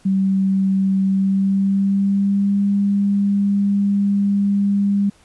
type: tone with pitch glide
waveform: sine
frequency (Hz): 192.6 to 200.5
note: G3 to G3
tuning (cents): -30 to +39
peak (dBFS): -14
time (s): 0.05-5.1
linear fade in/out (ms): 10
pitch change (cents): +69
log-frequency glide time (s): 1.05-2.63
effects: pink hiss -53 dBFS RMS until 5.24 s + resampled to 24000 Hz